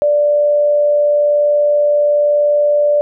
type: tone with amplitude modulation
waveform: sine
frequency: 587.3 Hz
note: D5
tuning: in tune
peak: -8 dBFS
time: 0.02-3.01 s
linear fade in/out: 0 ms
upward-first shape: sine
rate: 101 Hz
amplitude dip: 25%
effects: none